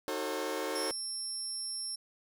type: chord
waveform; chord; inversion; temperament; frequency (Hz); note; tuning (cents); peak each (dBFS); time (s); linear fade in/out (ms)
sawtooth; D# diminished seventh; none; just; 311.1 / 373.4 / 448 / 537.6; D#4 / F#4 / A4 / C5; 0 / +16 / +31 / +47; -36 / -36 / -34 / -34; 0.08-0.91; 0
type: tone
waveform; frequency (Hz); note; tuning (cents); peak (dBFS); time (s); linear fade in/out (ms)
25% pulse; 5400; E8; +41; -31; 0.75-1.96; 10
effects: none